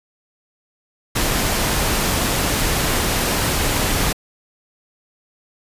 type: noise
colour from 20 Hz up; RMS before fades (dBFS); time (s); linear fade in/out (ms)
pink; -19; 1.15-4.13; 10
effects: resampled to 32000 Hz